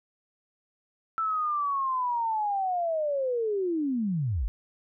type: linear sweep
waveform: sine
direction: down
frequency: 1331 to 41.2 Hz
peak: -25 dBFS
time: 1.18-4.48 s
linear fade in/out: 0 ms
effects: none